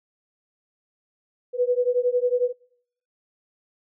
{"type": "beating tone pair", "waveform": "sine", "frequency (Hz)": [488.1, 499.1], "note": ["B4", "B4"], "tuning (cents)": [-20, 18], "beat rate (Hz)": 11, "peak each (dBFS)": [-22, -22], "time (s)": [1.53, 2.53], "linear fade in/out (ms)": 50, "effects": ["noise-tail reverb RT60 0.7 s tail -25 dB re dry"]}